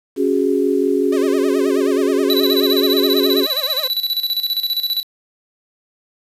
sine chord, C# suspended fourth, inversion none, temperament equal, 277.2 / 370 / 415.3 Hz, C#4 / F#4 / G#4, 0 / 0 / 0 cents, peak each -18 dBFS, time 0.16-3.47 s, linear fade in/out 50 ms
sawtooth tone with vibrato, 568 Hz, C#5, 42 cents sharp, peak -22 dBFS, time 1.12-3.88 s, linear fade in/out 5 ms, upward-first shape sine, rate 9.4 Hz, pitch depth 200 cents each way
square tone with tremolo, 3951 Hz, B7, in tune, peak -16 dBFS, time 2.3-5.03 s, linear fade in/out 0 ms, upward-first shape square, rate 15 Hz, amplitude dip 70%
effects resampled to 32000 Hz + 7-bit

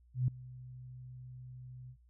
sine tone with ADSR envelope, 126.4 Hz, B2, 41 cents sharp, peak -25 dBFS, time 0.14-1.97 s, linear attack 140 ms, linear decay 3 ms, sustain -21 dB, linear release 74 ms, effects added 60 Hz sine -61 dBFS peak until 2.09 s

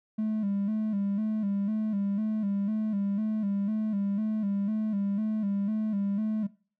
triangle tone with vibrato, 207.8 Hz, G#3, 1 cent sharp, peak -23 dBFS, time 0.18-6.47 s, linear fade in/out 10 ms, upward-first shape square, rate 2 Hz, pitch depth 71 cents each way, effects noise-tail reverb RT60 0.4 s tail -23 dB re dry + tanh soft clip ceiling -21 dBFS

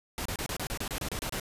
pink noise bursts, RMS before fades -34 dBFS, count 12, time 0.18-1.398 s, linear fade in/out 0 ms, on 74 ms, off 30 ms, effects resampled to 32000 Hz

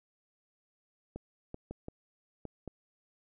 clicks, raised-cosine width 2 ms, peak -27 dBFS, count 6, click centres 1.16 / 1.544 / 1.71 / 1.884 / 2.453 / 2.677 s, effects none

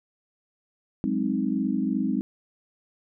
sine chord, Ab dominant seventh, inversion third, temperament equal, 185 / 207.7 / 261.6 / 311.1 Hz, Gb3 / Ab3 / C4 / Eb4, 0 / 0 / 0 / 0 cents, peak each -31 / -27 / -27 / -30 dBFS, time 1.04-2.21 s, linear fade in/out 0 ms, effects none

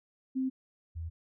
sine tone pair in turn, 261.6 / 82.4 Hz, C4 / E2, 0 / 0 cents, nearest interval octave + minor sixth, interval 2000 cents, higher first, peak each -28 / -35 dBFS, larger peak first, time 0.35-0.5 / 0.95-1.1 s, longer neither, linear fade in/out 20 ms, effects none

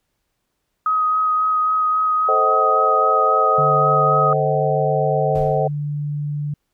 sine tone with vibrato, 1259 Hz, D#6, 20 cents sharp, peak -15 dBFS, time 0.86-4.33 s, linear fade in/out 2 ms, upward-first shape sine, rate 3.7 Hz, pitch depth 12 cents each way
sine chord, A diminished seventh, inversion none, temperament just, 440 / 528 / 633.6 / 760.3 Hz, A4 / C5 / Eb5 / Gb5, 0 / +16 / +31 / +47 cents, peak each -22 dBFS, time 2.28-5.68 s, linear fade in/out 10 ms
sine tone, 146.83 Hz, D3, in tune, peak -21 dBFS, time 3.58-6.54 s, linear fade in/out 5 ms
brown noise with exponential decay, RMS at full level -28 dBFS, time 5.35-5.86 s, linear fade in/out 5 ms, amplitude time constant 110 ms
effects pink hiss -73 dBFS RMS until 6.73 s

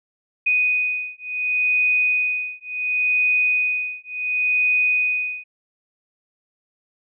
sine beating tone pair, 2489 / 2489.7 Hz, D#7 / D#7, 0 / 0 cents, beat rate 0.7 Hz, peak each -21 dBFS, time 0.46-5.44 s, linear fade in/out 10 ms, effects none

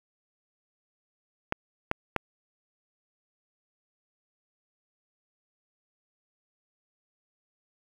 clicks, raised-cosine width 0.5 ms, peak -11 / -10 / -10 dBFS, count 3, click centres 1.524 / 1.914 / 2.163 s, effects 7-bit

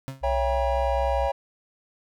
35% pulse tone with exponential decay, 134.3 Hz, C3, 46 cents sharp, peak -26 dBFS, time 0.08-0.28 s, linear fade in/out 0 ms, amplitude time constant 42 ms
sine tone, 62 Hz, B1, 7 cents sharp, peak -26 dBFS, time 0.21-1.3 s, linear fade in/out 50 ms
triangle chord, C# diminished seventh, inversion none, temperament just, 554.4 / 665.2 / 798.3 / 957.9 Hz, C#5 / E5 / G5 / Bb5, 0 / +16 / +31 / +47 cents, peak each -24 / -29 / -26 / -29 dBFS, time 0.23-1.32 s, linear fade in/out 10 ms
effects none

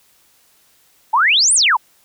sine exponential two-way sweep, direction up then down, 835 to 9956 to 835 Hz, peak -10 dBFS, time 1.13-1.77 s, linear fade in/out 10 ms, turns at 1.54 s, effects white hiss -55 dBFS RMS until 2.04 s

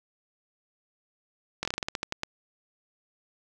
slowing click train, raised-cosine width 0.2 ms, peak -12 dBFS, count 12, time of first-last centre 1.63-2.234 s, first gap 21 ms, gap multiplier 1.18, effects none

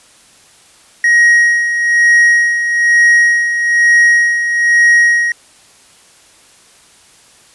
triangle tone with tremolo, 1888 Hz, A#6, 22 cents sharp, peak -3 dBFS, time 1.04-5.32 s, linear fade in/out 2 ms, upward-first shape sine, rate 1.1 Hz, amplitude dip 60%, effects white hiss -45 dBFS RMS until 7.54 s + resampled to 24000 Hz

